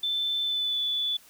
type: tone with pitch glide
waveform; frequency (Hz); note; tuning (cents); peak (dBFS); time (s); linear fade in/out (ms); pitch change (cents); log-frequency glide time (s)
sine; 3531 to 3464; A7 to A7; +5 to -28; -25; 0.03-1.17; 5; -33; 0.43-0.81
effects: white hiss -55 dBFS RMS until 1.29 s